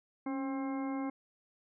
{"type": "harmonic tone with a mistuned harmonic", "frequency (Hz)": 266.1, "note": "C4", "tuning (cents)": 29, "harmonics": [1, 2, 3, 4, 5, 6, 8], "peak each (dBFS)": [-34, -45, -44, -46, -54, -56, -51], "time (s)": [0.26, 1.1], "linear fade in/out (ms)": 5, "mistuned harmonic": 1, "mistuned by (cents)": 50, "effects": []}